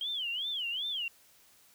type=tone with vibrato; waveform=sine; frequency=3136 Hz; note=G7; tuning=in tune; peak=-32 dBFS; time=0.01-1.08 s; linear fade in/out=2 ms; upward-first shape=sine; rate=2.6 Hz; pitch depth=230 cents each way; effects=white hiss -62 dBFS RMS until 1.74 s